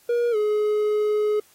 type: tone with pitch glide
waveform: triangle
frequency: 476.8 to 422.3 Hz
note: A#4 to G#4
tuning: +39 to +29 cents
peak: -17 dBFS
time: 0.09-1.4 s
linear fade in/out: 5 ms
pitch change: -210 cents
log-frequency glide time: 0.31-0.36 s
effects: white hiss -57 dBFS RMS until 1.54 s + AAC 48 kbps